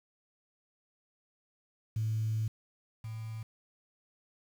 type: tone pair in turn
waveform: sine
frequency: 110 / 111.28 Hz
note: A2 / A2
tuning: 0 / +20 cents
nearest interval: unison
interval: 20 cents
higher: second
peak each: -28 / -37 dBFS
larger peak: first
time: 1.96-2.48 / 3.04-3.43 s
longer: first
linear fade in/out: 5 ms
effects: tanh soft clip ceiling -24 dBFS + 9-bit